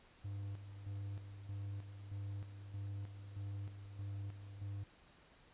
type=tone with tremolo; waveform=triangle; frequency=100 Hz; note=G2; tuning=35 cents sharp; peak=-39 dBFS; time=0.24-4.84 s; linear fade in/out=10 ms; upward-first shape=square; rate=1.6 Hz; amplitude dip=60%; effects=pink hiss -65 dBFS RMS until 5.53 s + resampled to 8000 Hz